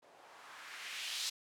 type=noise with low-pass filter sweep; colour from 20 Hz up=violet; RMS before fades=-45 dBFS; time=0.02-1.3 s; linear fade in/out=10 ms; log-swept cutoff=530 to 4600 Hz; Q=1.5; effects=none